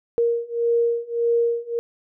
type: beating tone pair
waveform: sine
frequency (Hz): 467.7 / 469.4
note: A#4 / A#4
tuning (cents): +6 / +12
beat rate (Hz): 1.7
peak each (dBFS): -22 / -21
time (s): 0.18-1.79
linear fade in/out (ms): 0
effects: none